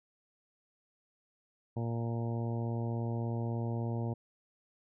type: harmonic tone with a mistuned harmonic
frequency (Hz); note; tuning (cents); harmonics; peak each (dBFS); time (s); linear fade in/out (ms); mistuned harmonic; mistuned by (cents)
116.54; A#2; 0; 1 / 2 / 3 / 4 / 5 / 6 / 7 / 8; -33 / -39 / -43 / -45 / -47 / -49 / -50 / -51; 1.76-4.14; 10; 8; -18
effects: none